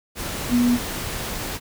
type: tone in noise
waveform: sine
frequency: 242.7 Hz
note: B3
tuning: 30 cents flat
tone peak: -15 dBFS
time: 0.49-0.79 s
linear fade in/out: 50 ms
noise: pink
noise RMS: -29 dBFS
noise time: 0.15-1.6 s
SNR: +11 dB
effects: none